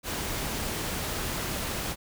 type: noise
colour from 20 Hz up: pink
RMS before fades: -32 dBFS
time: 0.03-1.96 s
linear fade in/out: 50 ms
effects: none